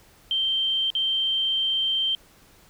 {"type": "tone with dropouts", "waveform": "sine", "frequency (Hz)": 3136, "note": "G7", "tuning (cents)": 0, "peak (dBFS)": -21, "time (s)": [0.31, 2.15], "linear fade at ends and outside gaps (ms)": 1, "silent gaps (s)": [0.903, 0.951], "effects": ["pink hiss -55 dBFS RMS until 2.69 s"]}